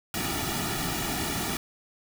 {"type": "noise with comb filter", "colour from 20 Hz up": "pink", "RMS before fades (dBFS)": -30, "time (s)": [0.14, 1.57], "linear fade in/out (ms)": 2, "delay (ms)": 1.9, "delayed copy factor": -0.75, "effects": []}